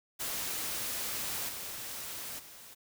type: noise with level steps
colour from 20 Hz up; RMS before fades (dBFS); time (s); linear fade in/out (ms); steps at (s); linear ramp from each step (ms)
white; -36 / -41 / -51; 0.19-2.75; 20; 1.48 / 2.38; 20
effects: none